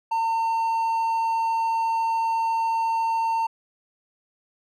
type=tone; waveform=triangle; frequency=907 Hz; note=A#5; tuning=48 cents flat; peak=-19 dBFS; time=0.11-3.47 s; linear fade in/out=10 ms; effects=none